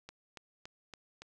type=click train; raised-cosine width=0.2 ms; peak=-29 dBFS; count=5; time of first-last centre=0.09-1.22 s; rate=3.54 Hz; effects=none